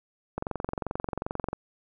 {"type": "click train", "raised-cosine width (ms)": 1, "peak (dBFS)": -16, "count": 27, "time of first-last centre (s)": [0.38, 1.53], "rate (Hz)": 22.6, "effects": []}